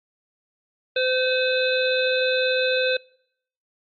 harmonic tone with a mistuned harmonic, 513 Hz, C5, 34 cents flat, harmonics 1 / 3 / 5 / 7 / 8, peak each -21 / -26 / -28 / -29 / -30 dBFS, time 0.96-2.97 s, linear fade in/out 5 ms, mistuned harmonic 8, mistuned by -40 cents, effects noise-tail reverb RT60 0.7 s tail -25 dB re dry + MP3 32 kbps

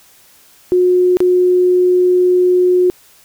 sine tone with dropouts, 361.9 Hz, F#4, 38 cents flat, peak -8 dBFS, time 0.72-2.9 s, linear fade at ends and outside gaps 0 ms, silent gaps 1.17-1.204 s, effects white hiss -47 dBFS RMS until 3.24 s

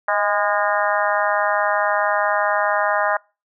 harmonic tone with a mistuned harmonic, 204.6 Hz, G#3, 26 cents flat, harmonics 3 / 4 / 5 / 6 / 7 / 8 / 9, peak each -22 / -23 / -24 / -25 / -25 / -26 / -27 dBFS, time 0.08-3.17 s, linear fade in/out 5 ms, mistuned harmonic 3, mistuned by +34 cents, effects noise-tail reverb RT60 0.3 s tail -26 dB re dry

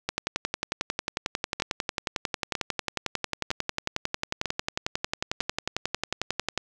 two click trains, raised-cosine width 0.2 ms, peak -11 / -9 dBFS, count 5 / 73, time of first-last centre 1.6-5.41 / 0.09-6.576 s, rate 1.05 / 11.1 Hz, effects none

